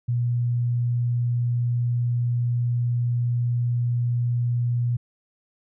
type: tone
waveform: sine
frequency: 120.6 Hz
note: B2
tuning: 41 cents flat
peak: -20 dBFS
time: 0.08-4.97 s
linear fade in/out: 10 ms
effects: none